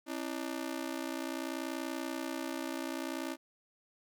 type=ring-modulated tone; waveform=sawtooth; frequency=298.7 Hz; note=D4; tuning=29 cents sharp; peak=-29 dBFS; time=0.06-3.37 s; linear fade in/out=50 ms; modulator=30.3 Hz; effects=none